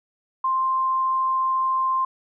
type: tone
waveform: sine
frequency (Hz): 1049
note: C6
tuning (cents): +4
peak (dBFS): -19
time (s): 0.44-2.05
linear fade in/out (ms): 5
effects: none